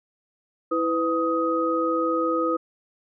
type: tone cluster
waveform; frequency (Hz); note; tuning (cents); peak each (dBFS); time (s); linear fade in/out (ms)
sine; 327.4 / 502 / 1255; E4 / B4 / D#6; -12 / +28 / +15; -25; 0.71-2.57; 10
effects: none